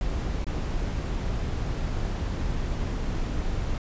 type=noise with dropouts; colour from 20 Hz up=brown; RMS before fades=-28 dBFS; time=0.01-3.78 s; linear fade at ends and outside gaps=1 ms; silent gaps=0.444-0.467 s; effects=resampled to 16000 Hz